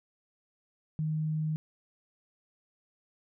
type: tone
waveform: sine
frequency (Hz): 155.56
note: D#3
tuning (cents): 0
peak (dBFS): -28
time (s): 0.99-1.56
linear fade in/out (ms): 0
effects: none